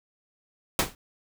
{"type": "noise with exponential decay", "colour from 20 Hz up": "pink", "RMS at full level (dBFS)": -18, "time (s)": [0.79, 0.95], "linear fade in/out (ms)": 1, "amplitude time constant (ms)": 34, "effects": []}